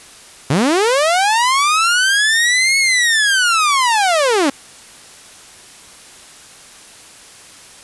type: linear two-way sweep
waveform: sawtooth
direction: up then down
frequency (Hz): 123.6 to 2202 to 259.9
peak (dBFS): -8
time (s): 0.5-4.5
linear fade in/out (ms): 5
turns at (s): 2.78
effects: white hiss -40 dBFS RMS until 7.83 s + resampled to 24000 Hz